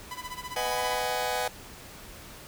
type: tone with tremolo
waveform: sawtooth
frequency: 998 Hz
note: B5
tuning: 18 cents sharp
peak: -30 dBFS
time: 0.11-0.99 s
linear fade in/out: 2 ms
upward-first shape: sine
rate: 15 Hz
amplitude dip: 90%
type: chord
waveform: sawtooth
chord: G# minor seventh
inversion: first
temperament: just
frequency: 498.4 / 623 / 747.5 / 830.6 Hz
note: B4 / D#5 / F#5 / G#5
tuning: +16 / +2 / +17 / 0 cents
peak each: -29 / -31 / -28 / -29 dBFS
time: 0.56-1.48 s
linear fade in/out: 5 ms
effects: pink hiss -46 dBFS RMS until 2.47 s